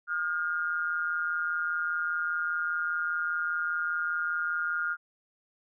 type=tone with amplitude modulation; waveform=sine; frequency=1415 Hz; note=F6; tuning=22 cents sharp; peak=-24 dBFS; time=0.07-4.97 s; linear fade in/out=50 ms; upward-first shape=sine; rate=165 Hz; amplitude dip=75%; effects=none